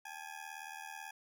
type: ring-modulated tone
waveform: 20% pulse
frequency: 830.6 Hz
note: G#5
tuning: in tune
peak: -37 dBFS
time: 0.05-1.11 s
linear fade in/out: 5 ms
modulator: 39.1 Hz
effects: none